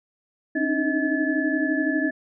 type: tone cluster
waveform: sine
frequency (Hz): 269.1 / 302.4 / 314.4 / 636 / 1724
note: C4 / D#4 / D#4 / D#5 / A6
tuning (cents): +49 / -49 / +18 / +38 / -36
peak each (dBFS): -26 / -25 / -28 / -31 / -27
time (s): 0.55-2.11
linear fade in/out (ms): 10
effects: none